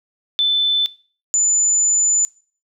sine tone pair in turn, 3520 / 7016 Hz, A7 / A8, 0 / -6 cents, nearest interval octave, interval 1194 cents, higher second, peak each -13 dBFS, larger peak neither, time 0.39-0.86 / 1.34-2.25 s, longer second, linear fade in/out 0 ms, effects noise-tail reverb RT60 0.4 s tail -20 dB re dry

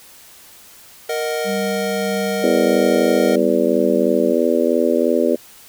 square chord, D# minor, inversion second, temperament equal, 466.2 / 622.3 / 740 Hz, A#4 / D#5 / F#5, 0 / 0 / 0 cents, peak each -23 / -25 / -29 dBFS, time 1.09-3.36 s, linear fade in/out 5 ms
sine tone with tremolo, 196 Hz, G3, in tune, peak -22 dBFS, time 1.44-4.35 s, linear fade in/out 50 ms, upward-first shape sine, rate 1.7 Hz, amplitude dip 25%
harmonic tone, 83 Hz, E2, 12 cents sharp, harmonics 3 / 4 / 5 / 6 / 7, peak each -20 / -20 / -20 / -20 / -20 dBFS, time 2.43-5.36 s, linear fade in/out 10 ms
effects white hiss -44 dBFS RMS until 5.68 s

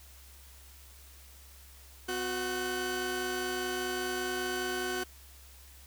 sawtooth tone cluster, 252.6 / 366.4 / 1515 Hz, B3 / F#4 / F#6, +39 / -17 / +40 cents, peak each -38 / -30 / -33 dBFS, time 2.08-5.04 s, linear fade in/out 10 ms, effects added 67 Hz sine -53 dBFS peak until 5.86 s + white hiss -56 dBFS RMS until 5.86 s

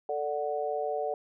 sine chord, D major, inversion second, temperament equal with one note detuned, 442.5 / 587.3 / 740 Hz, A4 / D5 / F#5, +10 / 0 / 0 cents, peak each -33 dBFS, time 0.09-1.14 s, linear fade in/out 2 ms, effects none

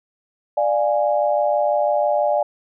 sine chord, D diminished, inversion none, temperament equal with one note detuned, 592.4 / 698.5 / 830.6 Hz, D5 / F5 / Ab5, +15 / 0 / 0 cents, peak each -18 / -22 / -22 dBFS, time 0.57-2.43 s, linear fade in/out 5 ms, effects none

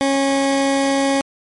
20% pulse tone, 274.3 Hz, C#4, 18 cents flat, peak -10 dBFS, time 0.01-1.21 s, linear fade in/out 0 ms, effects MP3 48 kbps

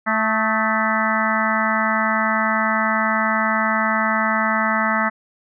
harmonic tone with a mistuned harmonic, 220 Hz, A3, in tune, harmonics 1 / 3 / 4 / 5 / 6 / 7 / 8 / 9, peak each -24 / -26 / -25 / -26 / -23 / -27 / -25 / -25 dBFS, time 0.06-5.1 s, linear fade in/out 20 ms, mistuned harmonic 6, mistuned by -40 cents, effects none

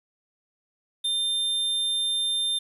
square tone, 3600 Hz, A7, 39 cents sharp, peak -24 dBFS, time 1.04-2.59 s, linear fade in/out 10 ms, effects resampled to 32000 Hz + 9-bit

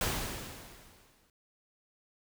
pink noise with exponential decay, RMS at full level -30 dBFS, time 0.01-1.3 s, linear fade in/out 2 ms, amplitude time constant 280 ms, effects none

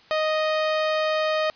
sawtooth tone, 622.3 Hz, D#5, in tune, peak -17 dBFS, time 0.11-1.5 s, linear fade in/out 0 ms, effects white hiss -53 dBFS RMS until 1.55 s + resampled to 11025 Hz

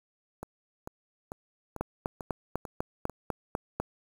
two click trains, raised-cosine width 1 ms, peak -15 / -24 dBFS, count 9 / 7, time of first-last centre 1.81-3.8 / 0.43-3.097 s, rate 4.02 / 2.25 Hz, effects 7-bit

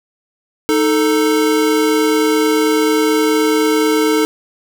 square tone pair together, 311.1 / 440.4 Hz, D#4 / A4, 0 / +2 cents, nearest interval tritone, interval 602 cents, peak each -15 dBFS, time 0.69-4.25 s, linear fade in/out 0 ms, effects none

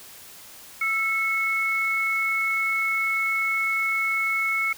sine tone pair together, 1326.8 / 2195 Hz, E6 / C#7, +11 / -18 cents, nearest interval major sixth, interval 871 cents, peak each -29 / -22 dBFS, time 0.81-4.73 s, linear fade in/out 5 ms, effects white hiss -45 dBFS RMS until 4.77 s

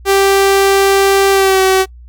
sawtooth tone with pitch glide, 392 to 379.7 Hz, G4 to F#4, 0 to +45 cents, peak -4 dBFS, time 0.05-1.86 s, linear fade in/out 50 ms, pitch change -55 cents, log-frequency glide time 1.31-1.61 s, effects noise-tail reverb RT60 0.1 s tail -24 dB re dry + added 60 Hz sine -33 dBFS peak until 2.08 s

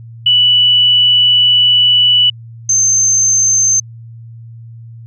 sine tone pair in turn, 2960 / 6272 Hz, F#7 / G8, 0 / 0 cents, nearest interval octave + minor second, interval 1300 cents, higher second, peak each -6 / -8 dBFS, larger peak first, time 0.26-2.3 / 2.69-3.8 s, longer first, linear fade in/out 5 ms, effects added 115 Hz sine -30 dBFS peak until 5.06 s

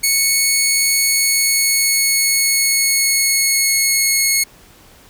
10% pulse tone with pitch glide, 2209 to 2182 Hz, C#7 to C#7, -7 to -28 cents, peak -4 dBFS, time 0.03-4.44 s, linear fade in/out 10 ms, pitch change -21 cents, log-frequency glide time 1.04-4.19 s, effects pink hiss -46 dBFS RMS until 5.09 s

